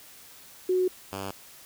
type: tone pair in turn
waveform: sine / 5% pulse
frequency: 367.8 / 97.42 Hz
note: F#4 / G2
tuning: -10 / -10 cents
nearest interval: octave + major seventh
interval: 2300 cents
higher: first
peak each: -21 / -22 dBFS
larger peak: first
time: 0.69-0.88 / 1.12-1.31 s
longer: neither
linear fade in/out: 5 ms
effects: white hiss -50 dBFS RMS until 1.65 s